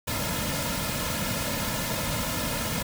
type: noise with comb filter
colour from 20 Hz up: pink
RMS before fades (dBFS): -29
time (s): 0.07-2.83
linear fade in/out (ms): 10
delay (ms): 2.6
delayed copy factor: -0.75
effects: none